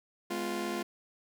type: chord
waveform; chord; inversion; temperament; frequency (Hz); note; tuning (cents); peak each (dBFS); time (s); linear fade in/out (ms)
sawtooth; F diminished; first; just; 209.5 / 251.4 / 349.2; Ab3 / Cb4 / F4; +15 / +31 / 0; -34 / -36 / -31; 0.3-0.83; 10
effects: none